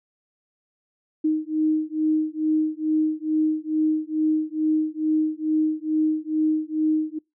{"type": "beating tone pair", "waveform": "sine", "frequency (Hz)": [310, 312.3], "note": ["D#4", "D#4"], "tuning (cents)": [-6, 7], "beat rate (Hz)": 2.3, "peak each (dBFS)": -23, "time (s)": [1.24, 7.19], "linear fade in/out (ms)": 10, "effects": ["noise-tail reverb RT60 0.2 s tail -25 dB re dry"]}